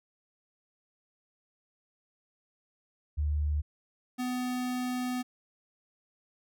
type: tone pair in turn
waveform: sine / square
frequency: 74.4 / 250.3 Hz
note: D2 / B3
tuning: +23 / +23 cents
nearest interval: octave + major sixth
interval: 2100 cents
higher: second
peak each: -26 / -31 dBFS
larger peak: first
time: 3.17-3.62 / 4.18-5.23 s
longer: second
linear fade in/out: 20 ms
effects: none